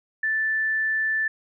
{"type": "tone", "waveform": "sine", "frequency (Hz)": 1760, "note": "A6", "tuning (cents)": 0, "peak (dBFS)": -21, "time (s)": [0.23, 1.28], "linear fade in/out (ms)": 5, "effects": []}